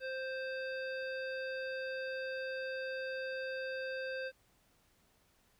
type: harmonic tone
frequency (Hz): 524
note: C5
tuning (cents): +2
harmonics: 1 / 3 / 5 / 7 / 9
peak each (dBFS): -39 / -42 / -49 / -56 / -54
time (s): 0-4.32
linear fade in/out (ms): 50
effects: pink hiss -71 dBFS RMS until 5.59 s